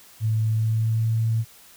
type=tone with pitch glide; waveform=sine; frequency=110 to 112.7 Hz; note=A2 to A2; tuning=0 to +42 cents; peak=-19 dBFS; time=0.2-1.45 s; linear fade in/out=50 ms; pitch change=+42 cents; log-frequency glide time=0.47-1.07 s; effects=white hiss -50 dBFS RMS until 1.76 s